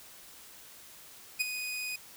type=tone with ADSR envelope; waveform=sawtooth; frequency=2489 Hz; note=D#7; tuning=in tune; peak=-21 dBFS; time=1.39-1.96 s; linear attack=20 ms; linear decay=17 ms; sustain=-10 dB; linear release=4 ms; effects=white hiss -52 dBFS RMS until 2.16 s